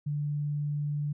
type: tone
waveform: sine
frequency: 146.83 Hz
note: D3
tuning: in tune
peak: -28 dBFS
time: 0.06-1.13 s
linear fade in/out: 10 ms
effects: none